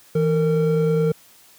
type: tone pair together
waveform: triangle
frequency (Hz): 162.4 / 457.5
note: E3 / A#4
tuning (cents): -26 / -32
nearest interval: octave + tritone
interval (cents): 1794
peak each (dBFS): -17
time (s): 0.15-1.12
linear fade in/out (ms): 5
effects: white hiss -51 dBFS RMS until 1.58 s + high-pass 60 Hz 12 dB/octave